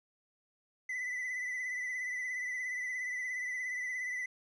triangle tone with vibrato, 2000 Hz, B6, 21 cents sharp, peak -33 dBFS, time 0.89-4.26 s, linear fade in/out 5 ms, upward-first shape sine, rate 17 Hz, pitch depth 39 cents each way, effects resampled to 22050 Hz + 12-bit

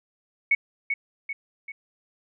sine tone with echo, 2217 Hz, C#7, in tune, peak -16 dBFS, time 0.51-0.55 s, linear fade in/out 5 ms, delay 390 ms, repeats 3, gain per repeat -6 dB, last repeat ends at 1.72 s, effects none

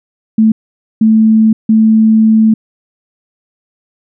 sine tone bursts at uneven times, 220 Hz, A3, in tune, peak -4 dBFS, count 3, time 0.38-0.52 / 1.01-1.53 / 1.69-2.54 s, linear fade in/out 5 ms, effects none

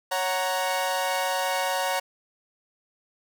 sawtooth chord, F# major, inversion second, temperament equal, 554.4 / 740 / 932.3 Hz, C#5 / F#5 / A#5, 0 / 0 / 0 cents, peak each -25 dBFS, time 0.11-2 s, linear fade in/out 10 ms, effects none

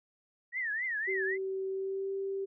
sine tone with vibrato, 1864.7 Hz, A#6, in tune, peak -31 dBFS, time 0.52-1.38 s, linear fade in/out 50 ms, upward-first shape triangle, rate 3.8 Hz, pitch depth 220 cents each way
sine tone with pitch glide, 383.2 to 390.3 Hz, G4 to G4, -39 to -8 cents, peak -32 dBFS, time 1.07-2.46 s, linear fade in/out 20 ms, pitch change +31 cents, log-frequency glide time 1.68-2.12 s
effects none

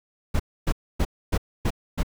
brown noise bursts, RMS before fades -21 dBFS, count 6, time 0.34-2.032 s, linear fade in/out 10 ms, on 57 ms, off 270 ms, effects none

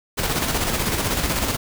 pink noise with tremolo, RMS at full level -21 dBFS, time 0.17-1.57 s, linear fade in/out 20 ms, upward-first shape square, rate 16 Hz, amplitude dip 40%, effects none

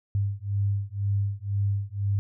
sine beating tone pair, 99.3 / 101.3 Hz, G2 / G#2, +23 / -43 cents, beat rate 2 Hz, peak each -27 dBFS, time 0.15-2.19 s, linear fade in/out 0 ms, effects none

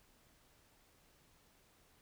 silence, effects pink hiss -69 dBFS RMS until 2.01 s

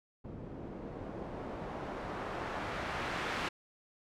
white noise with low-pass filter sweep, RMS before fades -40 dBFS, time 0.24-3.49 s, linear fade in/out 10 ms, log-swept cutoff 300 to 2200 Hz, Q 0.8, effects none

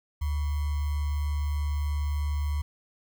sine tone with sample-and-hold, 73.42 Hz, D2, in tune, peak -25 dBFS, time 0.21-2.62 s, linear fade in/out 10 ms, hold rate 1050 Hz, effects none

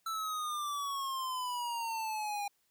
square exponential sweep, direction down, 1331 to 807 Hz, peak -35 dBFS, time 0.06-2.48 s, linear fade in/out 5 ms, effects white hiss -75 dBFS RMS until 2.7 s

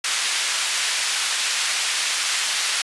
pink band-pass noise, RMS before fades -23 dBFS, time 0.04-2.82 s, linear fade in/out 5 ms, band 1900 to 9400 Hz, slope 12 dB/octave, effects resampled to 24000 Hz

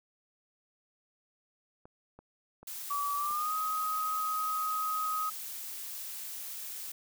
clicks, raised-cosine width 1 ms, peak -37 dBFS, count 4, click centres 1.855 / 2.19 / 2.63 / 3.31 s
blue noise, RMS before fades -41 dBFS, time 2.67-6.92 s, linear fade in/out 5 ms
sine tone with pitch glide, 1148 to 1259.2 Hz, D6 to D#6, -40 to +20 cents, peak -30 dBFS, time 2.9-5.3 s, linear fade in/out 10 ms, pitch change +160 cents, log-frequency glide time 3.15-3.54 s
effects none

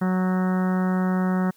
harmonic tone with a mistuned harmonic, 185 Hz, F#3, in tune, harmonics 1 / 2 / 3 / 4 / 5 / 6 / 7 / 8 / 9 / 10, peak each -20 / -32 / -35 / -35 / -37 / -38 / -37 / -39 / -44 / -41 dBFS, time 0.01-1.51 s, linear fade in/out 10 ms, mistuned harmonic 9, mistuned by -37 cents, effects white hiss -59 dBFS RMS until 1.56 s

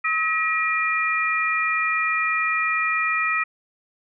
sine tone cluster, 1280 / 1917 / 2409 Hz, D#6 / A#6 / D7, +49 / +48 / +43 cents, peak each -24 dBFS, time 0.04-3.44 s, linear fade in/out 10 ms, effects none

